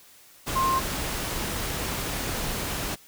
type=tone in noise; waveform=sine; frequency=1058 Hz; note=C6; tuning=19 cents sharp; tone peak=-21 dBFS; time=0.55-0.8 s; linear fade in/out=20 ms; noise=pink; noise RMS=-30 dBFS; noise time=0.46-2.96 s; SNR=+6 dB; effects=white hiss -53 dBFS RMS until 3.07 s